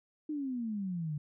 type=exponential sweep; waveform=sine; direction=down; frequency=311.1 to 144.4 Hz; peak=-33 dBFS; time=0.29-1.18 s; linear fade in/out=5 ms; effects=none